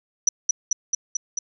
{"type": "tone with echo", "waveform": "sine", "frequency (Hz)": 5920, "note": "F#8", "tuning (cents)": 0, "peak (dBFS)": -12, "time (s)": [0.27, 0.29], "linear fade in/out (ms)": 5, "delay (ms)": 220, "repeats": 5, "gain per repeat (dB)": -2, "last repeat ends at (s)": 1.39, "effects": ["tanh soft clip ceiling -8 dBFS"]}